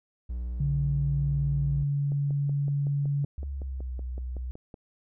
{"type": "tone with vibrato", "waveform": "triangle", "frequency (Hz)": 60.4, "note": "B1", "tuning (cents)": -38, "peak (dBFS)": -28, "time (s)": [0.29, 1.84], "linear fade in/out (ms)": 10, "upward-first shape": "triangle", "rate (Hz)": 18, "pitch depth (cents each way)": 45}
{"type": "tone", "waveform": "sine", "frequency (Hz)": 142, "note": "C#3", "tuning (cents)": 42, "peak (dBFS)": -24, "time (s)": [0.6, 3.25], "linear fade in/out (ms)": 5}
{"type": "click train", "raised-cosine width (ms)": 2, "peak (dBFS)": -30, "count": 15, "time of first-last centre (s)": [2.12, 4.742], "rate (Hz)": 5.34}
{"type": "tone with pitch glide", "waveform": "sine", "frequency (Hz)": [69.8, 62.54], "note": ["C#2", "B1"], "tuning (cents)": [13, 22], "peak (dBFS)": -31, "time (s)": [3.38, 4.51], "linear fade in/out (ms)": 0, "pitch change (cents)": -191, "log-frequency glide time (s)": [3.49, 3.94]}
{"effects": []}